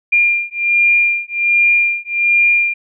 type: beating tone pair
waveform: sine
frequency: 2400 / 2401.3 Hz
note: D7 / D7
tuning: +37 / +38 cents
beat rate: 1.3 Hz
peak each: -14 dBFS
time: 0.12-2.74 s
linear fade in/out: 10 ms
effects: none